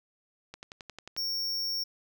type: click train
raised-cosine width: 0.2 ms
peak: -25 dBFS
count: 8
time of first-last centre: 0.54-1.165 s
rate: 11.2 Hz
type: tone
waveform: square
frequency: 5500 Hz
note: F8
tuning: 27 cents flat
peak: -30 dBFS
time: 1.17-1.84 s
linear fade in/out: 10 ms
effects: none